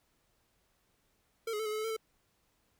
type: tone with pitch steps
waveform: square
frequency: 454.9 / 420.6 / 440.1 / 424.9 / 430.7 / 433.3 / 448.2 / 440.6 Hz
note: A#4 / G#4 / A4 / G#4 / A4 / A4 / A4 / A4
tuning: -42 / +22 / 0 / +40 / -37 / -27 / +32 / +2 cents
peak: -34 dBFS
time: 1.47-1.966 s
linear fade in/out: 5 ms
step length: 62 ms
effects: pink hiss -74 dBFS RMS until 2.79 s